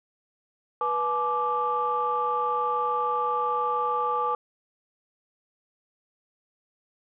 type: tone cluster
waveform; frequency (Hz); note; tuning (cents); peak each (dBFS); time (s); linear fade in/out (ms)
sine; 488 / 855 / 1176; B4 / A5 / D6; -21 / -50 / +2; -30 / -28 / -25; 0.81-4.35; 2
effects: tanh soft clip ceiling -15 dBFS